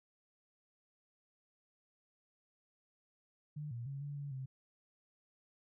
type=tone with pitch steps; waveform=sine; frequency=149.3 / 118.4 / 138.4 / 143.8 / 142.5 / 132 Hz; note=D3 / A#2 / C#3 / D3 / C#3 / C3; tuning=+29 / +27 / -2 / -36 / +48 / +16 cents; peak=-40 dBFS; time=3.56-4.46 s; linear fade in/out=10 ms; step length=150 ms; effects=none